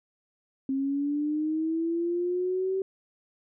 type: linear sweep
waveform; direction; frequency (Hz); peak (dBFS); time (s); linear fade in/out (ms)
sine; up; 266.3 to 385.4; -25; 0.69-2.82; 2
effects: none